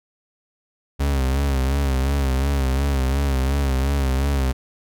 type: tone with vibrato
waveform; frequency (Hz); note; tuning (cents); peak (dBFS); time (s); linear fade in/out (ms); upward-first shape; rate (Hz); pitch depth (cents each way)
40% pulse; 67.9; C#2; -35; -17; 0.99-4.53; 20; sine; 2.8; 71
effects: none